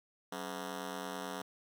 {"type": "ring-modulated tone", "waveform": "10% pulse", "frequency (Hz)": 233.1, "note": "A#3", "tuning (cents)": 0, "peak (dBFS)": -28, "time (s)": [0.32, 1.42], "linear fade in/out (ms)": 5, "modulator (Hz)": 44.6, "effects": []}